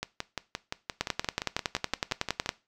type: two click trains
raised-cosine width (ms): 0.2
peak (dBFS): -14 / -9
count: 15 / 17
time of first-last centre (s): 0.03-2.461 / 1.01-2.491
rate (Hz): 5.76 / 10.8
effects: noise-tail reverb RT60 0.3 s tail -19 dB re dry